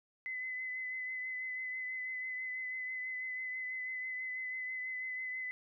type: tone with vibrato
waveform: sine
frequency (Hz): 2025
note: B6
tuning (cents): +43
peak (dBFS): -37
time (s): 0.26-5.51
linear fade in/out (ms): 0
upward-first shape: triangle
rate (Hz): 6.1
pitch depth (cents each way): 24
effects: none